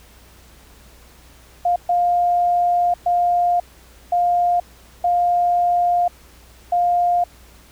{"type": "tone bursts at uneven times", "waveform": "sine", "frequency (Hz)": 704, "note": "F5", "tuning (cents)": 14, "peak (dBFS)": -14, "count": 6, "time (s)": [[1.65, 1.76], [1.89, 2.94], [3.06, 3.6], [4.12, 4.6], [5.04, 6.08], [6.72, 7.24]], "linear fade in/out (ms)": 5, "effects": ["added 60 Hz sine -48 dBFS peak until 7.71 s", "pink hiss -49 dBFS RMS until 7.71 s"]}